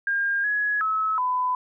sine tone with pitch steps, 1610 / 1679 / 1293 / 1003 Hz, G6 / G#6 / E6 / B5, +46 / +18 / -34 / +26 cents, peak -21 dBFS, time 0.07-1.55 s, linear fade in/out 2 ms, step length 370 ms, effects none

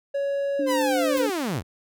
triangle tone with pitch glide, 559 to 518.6 Hz, C#5 to C5, +14 to -15 cents, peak -21 dBFS, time 0.14-1.27 s, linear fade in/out 10 ms, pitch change -129 cents, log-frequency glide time 0.6-0.69 s
sine tone with vibrato, 290 Hz, D4, 22 cents flat, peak -25 dBFS, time 0.59-1.3 s, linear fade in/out 5 ms, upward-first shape sine, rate 16 Hz, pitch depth 17 cents each way
sawtooth linear sweep, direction down, 1046.5 to 63.2 Hz, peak -21 dBFS, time 0.66-1.63 s, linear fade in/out 50 ms
white noise with exponential decay, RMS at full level -33 dBFS, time 1.17-1.3 s, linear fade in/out 1 ms, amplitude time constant 28 ms
effects none

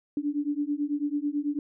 sine beating tone pair, 286.9 / 296 Hz, D4 / D4, -40 / +14 cents, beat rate 9.1 Hz, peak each -29 dBFS, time 0.17-1.59 s, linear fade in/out 2 ms, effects none

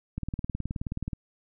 click train, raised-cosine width 5 ms, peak -19 dBFS, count 19, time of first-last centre 0.18-1.132 s, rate 18.9 Hz, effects none

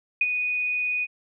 sine tone with ADSR envelope, 2479 Hz, D#7, 7 cents flat, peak -16 dBFS, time 0.21-1.07 s, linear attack 4 ms, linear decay 37 ms, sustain -7 dB, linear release 39 ms, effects none

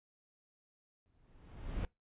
brown noise with exponential growth, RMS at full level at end -35 dBFS, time 1.06-1.85 s, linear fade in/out 0 ms, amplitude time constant 170 ms, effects noise-tail reverb RT60 0.2 s tail -23 dB re dry + resampled to 8000 Hz

